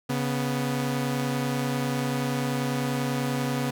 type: tone pair together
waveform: sawtooth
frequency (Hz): 138.57 / 246.9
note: C#3 / B3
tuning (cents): 0 / 0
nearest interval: minor seventh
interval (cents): 1000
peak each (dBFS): -24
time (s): 0.09-3.71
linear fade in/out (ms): 10
effects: none